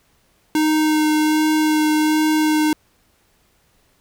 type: tone with vibrato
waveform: square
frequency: 308.4 Hz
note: D#4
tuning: 15 cents flat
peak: -15 dBFS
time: 0.55-2.73 s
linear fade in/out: 2 ms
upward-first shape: sine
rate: 1.3 Hz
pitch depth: 10 cents each way
effects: pink hiss -60 dBFS RMS until 4 s